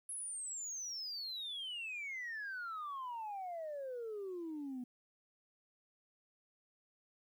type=exponential sweep; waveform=sine; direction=down; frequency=10850 to 242.3 Hz; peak=-39 dBFS; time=0.09-4.84 s; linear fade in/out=5 ms; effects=tanh soft clip ceiling -38 dBFS + 12-bit